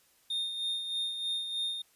triangle tone with tremolo, 3659 Hz, A#7, 33 cents flat, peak -28 dBFS, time 0.3-1.82 s, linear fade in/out 5 ms, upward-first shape sine, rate 3.2 Hz, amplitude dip 50%, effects white hiss -66 dBFS RMS until 1.95 s + resampled to 32000 Hz

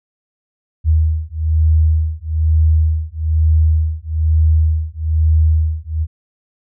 sine beating tone pair, 78.4 / 79.5 Hz, D#2 / D#2, +14 / +38 cents, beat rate 1.1 Hz, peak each -14 dBFS, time 0.84-6.07 s, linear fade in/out 50 ms, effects none

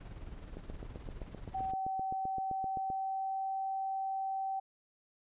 brown noise with tremolo, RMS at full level -44 dBFS, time 0-1.72 s, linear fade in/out 10 ms, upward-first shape sine, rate 19 Hz, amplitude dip 50%
click train, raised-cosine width 2 ms, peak -30 dBFS, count 19, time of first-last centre 0.57-2.902 s, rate 7.72 Hz
sine tone with pitch glide, 766 to 772.2 Hz, G5 to G5, -40 to -26 cents, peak -33 dBFS, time 1.54-4.6 s, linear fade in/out 10 ms, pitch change +14 cents, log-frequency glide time 1.85-3.68 s
effects resampled to 8000 Hz

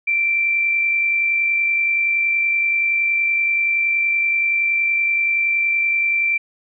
sine tone with amplitude modulation, 2349 Hz, D7, in tune, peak -14 dBFS, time 0.07-6.38 s, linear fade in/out 10 ms, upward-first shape sine, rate 50.6 Hz, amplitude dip 30%, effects none

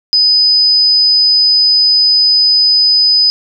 sine tone, 5000 Hz, D#8, 8 cents sharp, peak -6 dBFS, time 0.13-3.3 s, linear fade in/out 0 ms, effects none

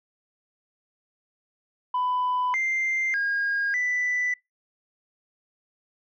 sine tone with pitch steps, 998 / 2092 / 1627 / 1984 Hz, B5 / C7 / G#6 / B6, +18 / -1 / -36 / +7 cents, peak -21 dBFS, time 1.94-4.34 s, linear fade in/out 5 ms, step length 600 ms, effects noise-tail reverb RT60 0.2 s tail -26 dB re dry + tanh soft clip ceiling -20 dBFS

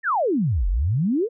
sine exponential two-way sweep, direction down then up, 1900 to 41.2 to 498.6 Hz, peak -18 dBFS, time 0.03-1.29 s, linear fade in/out 50 ms, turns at 0.68 s, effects none

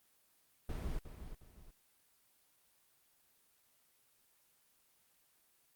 brown noise with echo, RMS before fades -39 dBFS, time 0.69-0.99 s, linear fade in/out 2 ms, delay 360 ms, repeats 2, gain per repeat -9 dB, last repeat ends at 1.71 s, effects white hiss -72 dBFS RMS until 5.75 s + Opus 24 kbps

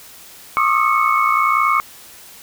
sine tone cluster, 1082 / 1192 / 1253 / 1318 / 2208 Hz, C#6 / D6 / D#6 / E6 / C#7, -42 / +25 / +12 / -1 / -7 cents, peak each -18 / -18 / -19 / -26 / -20 dBFS, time 0.57-1.8 s, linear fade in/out 0 ms, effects white hiss -41 dBFS RMS until 2.42 s

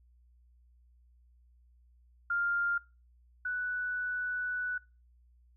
sine tone pair in turn, 1400 / 1483.2 Hz, F6 / F#6, +4 / +4 cents, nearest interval minor second, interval 100 cents, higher second, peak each -28 / -31 dBFS, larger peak first, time 2.3-2.78 / 3.45-4.78 s, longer second, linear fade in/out 5 ms, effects noise-tail reverb RT60 0.3 s tail -23 dB re dry + added 60 Hz sine -60 dBFS peak until 5.56 s

